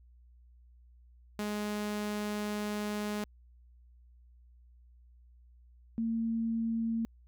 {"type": "tone pair in turn", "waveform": ["sawtooth", "sine"], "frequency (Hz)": [208.8, 227.4], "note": ["G#3", "A#3"], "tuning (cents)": [10, -43], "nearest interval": "minor second", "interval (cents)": 147, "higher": "second", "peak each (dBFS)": [-29, -29], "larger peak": "neither", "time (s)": [[1.39, 3.24], [5.98, 7.05]], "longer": "first", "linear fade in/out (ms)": 0, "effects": ["added 60 Hz sine -56 dBFS peak until 7.27 s"]}